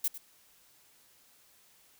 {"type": "noise with echo", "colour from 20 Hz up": "violet", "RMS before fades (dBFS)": -29, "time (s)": [0.04, 0.08], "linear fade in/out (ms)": 5, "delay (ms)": 100, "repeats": 1, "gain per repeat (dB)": -14, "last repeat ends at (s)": 0.18, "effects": ["white hiss -63 dBFS RMS until 1.99 s"]}